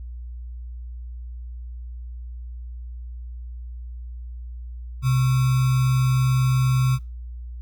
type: tone with sample-and-hold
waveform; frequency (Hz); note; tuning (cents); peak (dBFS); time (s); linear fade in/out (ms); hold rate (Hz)
sine; 128.8; C3; -27; -16; 5.02-6.99; 50; 1225
effects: added 60 Hz sine -32 dBFS peak until 7.61 s + Opus 48 kbps